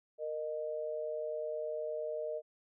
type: tone pair together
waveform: sine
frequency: 464.2 / 614.8 Hz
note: A#4 / D#5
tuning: -7 / -21 cents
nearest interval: perfect fourth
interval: 486 cents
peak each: -39 / -37 dBFS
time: 0.18-2.42 s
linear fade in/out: 50 ms
effects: none